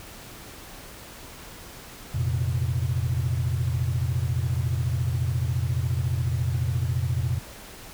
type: chord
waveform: sine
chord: F suspended fourth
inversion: none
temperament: equal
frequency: 87.31 / 116.54 / 130.81 Hz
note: F2 / Bb2 / C3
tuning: 0 / 0 / 0 cents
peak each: -26 dBFS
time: 2.14-7.39 s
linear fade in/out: 10 ms
effects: tanh soft clip ceiling -16 dBFS + pink hiss -43 dBFS RMS until 7.93 s